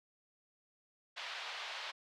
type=band-pass noise; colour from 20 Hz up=white; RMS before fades=-44 dBFS; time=1.16-1.92 s; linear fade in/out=20 ms; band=620 to 4000 Hz; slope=24 dB/octave; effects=none

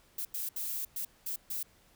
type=noise bursts at uneven times; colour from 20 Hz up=violet; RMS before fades=-36 dBFS; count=6; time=0.18-0.25 / 0.34-0.49 / 0.56-0.85 / 0.96-1.05 / 1.26-1.36 / 1.5-1.63 s; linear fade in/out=5 ms; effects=pink hiss -64 dBFS RMS until 1.95 s

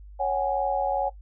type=chord; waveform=sine; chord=C# suspended fourth; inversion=none; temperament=equal with one note detuned; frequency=554.4 / 748.6 / 830.6 Hz; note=C#5 / F#5 / G#5; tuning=0 / +20 / 0 cents; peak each=-27 dBFS; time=0.19-1.1 s; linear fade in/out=20 ms; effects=noise-tail reverb RT60 0.1 s tail -17 dB re dry + added 50 Hz sine -42 dBFS peak until 1.21 s

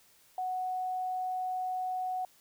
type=tone; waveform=sine; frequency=740 Hz; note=F#5; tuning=in tune; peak=-31 dBFS; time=0.38-2.25 s; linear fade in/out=2 ms; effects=white hiss -63 dBFS RMS until 2.4 s

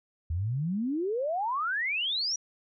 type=exponential sweep; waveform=sine; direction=up; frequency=77.1 to 5920 Hz; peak=-27 dBFS; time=0.3-2.36 s; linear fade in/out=5 ms; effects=none

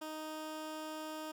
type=tone; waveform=15% pulse; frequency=311.1 Hz; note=D#4; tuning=in tune; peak=-35 dBFS; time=0.01-1.32 s; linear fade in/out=10 ms; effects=none

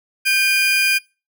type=tone pair together; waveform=35% pulse; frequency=1568 / 2433 Hz; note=G6 / D#7; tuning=0 / -39 cents; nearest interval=minor sixth; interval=761 cents; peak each=-20 / -13 dBFS; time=0.25-0.99 s; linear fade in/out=20 ms; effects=noise-tail reverb RT60 0.3 s tail -25 dB re dry

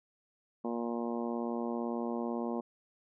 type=harmonic tone; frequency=117.9 Hz; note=A#2; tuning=20 cents sharp; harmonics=2 / 3 / 4 / 5 / 6 / 7 / 8 / 9; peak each=-35 / -39 / -41 / -43 / -45 / -46 / -47 / -48 dBFS; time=0.64-2.61 s; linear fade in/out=10 ms; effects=none

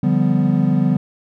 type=chord; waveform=triangle; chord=G dominant seventh; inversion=second; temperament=equal with one note detuned; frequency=146.83 / 174.61 / 196 / 248.9 Hz; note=D3 / F3 / G3 / B3; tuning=0 / 0 / 0 / +14 cents; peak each=-17 dBFS; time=0.03-0.97 s; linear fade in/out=5 ms; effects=none

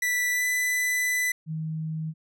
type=tone with pitch glide; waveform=45% pulse; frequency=1972 to 1994.9 Hz; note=B6 to B6; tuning=-3 to +17 cents; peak=-23 dBFS; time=0.02-1.32 s; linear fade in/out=5 ms; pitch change=+20 cents; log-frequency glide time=0.32-0.45 s
type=tone; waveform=sine; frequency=158.2 Hz; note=D#3; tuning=29 cents sharp; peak=-28 dBFS; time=1.46-2.14 s; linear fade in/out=50 ms
effects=none

